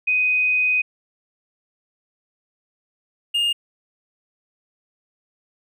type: tone pair in turn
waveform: sine / triangle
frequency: 2501 / 2830 Hz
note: D#7 / F7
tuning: +8 / +22 cents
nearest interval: major second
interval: 214 cents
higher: second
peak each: -16 / -16 dBFS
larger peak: neither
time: 0.07-0.82 / 3.34-3.53 s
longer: first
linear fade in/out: 10 ms
effects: none